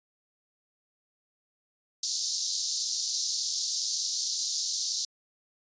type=band-pass noise; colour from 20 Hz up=white; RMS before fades=-31 dBFS; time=2.03-5.05 s; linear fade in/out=2 ms; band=4100 to 6700 Hz; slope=48 dB/octave; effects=resampled to 16000 Hz